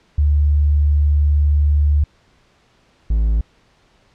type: tone pair in turn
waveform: sine / triangle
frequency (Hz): 73.42 / 54.68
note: D2 / A1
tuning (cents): 0 / -10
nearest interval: perfect fourth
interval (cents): 510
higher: first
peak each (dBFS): -11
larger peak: neither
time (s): 0.18-2.04 / 3.1-3.41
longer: first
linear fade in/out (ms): 5
effects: pink hiss -56 dBFS RMS until 4.14 s + low-pass 5000 Hz 12 dB/octave